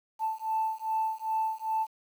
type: beating tone pair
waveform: sine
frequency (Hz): 880 / 882.5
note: A5 / A5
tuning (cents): 0 / +5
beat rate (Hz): 2.5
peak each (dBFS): -30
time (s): 0.19-1.87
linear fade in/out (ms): 50
effects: tanh soft clip ceiling -21 dBFS + 9-bit